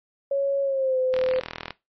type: tone with pitch glide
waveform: sine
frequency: 554.4 to 514.3 Hz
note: C#5 to C5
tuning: 0 to -30 cents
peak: -20 dBFS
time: 0.31-1.4 s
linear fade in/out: 5 ms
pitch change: -130 cents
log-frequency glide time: 0.62-0.98 s
type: click train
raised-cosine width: 0.3 ms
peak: -15 dBFS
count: 24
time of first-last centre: 1.14-1.707 s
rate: 40.6 Hz
effects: noise-tail reverb RT60 0.2 s tail -19 dB re dry + MP3 32 kbps

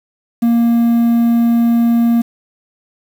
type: tone with quantisation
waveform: triangle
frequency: 233.8 Hz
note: A#3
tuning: 5 cents sharp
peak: -7 dBFS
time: 0.42-2.22 s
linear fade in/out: 10 ms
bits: 6
effects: none

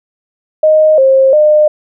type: tone with pitch steps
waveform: sine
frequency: 621 / 533 / 606 Hz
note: D#5 / C5 / D#5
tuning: -3 / +32 / -46 cents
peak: -4 dBFS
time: 0.63-1.68 s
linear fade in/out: 5 ms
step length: 350 ms
effects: none

